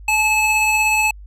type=tone pair together; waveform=square; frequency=859.2 / 2594 Hz; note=A5 / E7; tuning=-41 / -28 cents; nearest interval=octave + perfect fifth; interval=1913 cents; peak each=-20 / -16 dBFS; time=0.08-1.11 s; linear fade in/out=5 ms; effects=added 50 Hz sine -35 dBFS peak until 1.26 s + low-pass 12000 Hz 12 dB/octave